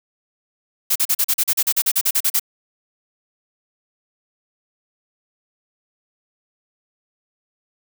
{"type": "noise bursts", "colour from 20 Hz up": "blue", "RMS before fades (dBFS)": -17, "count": 16, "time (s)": [0.9, 2.397], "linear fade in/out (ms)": 10, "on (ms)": 57, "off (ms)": 39, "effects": []}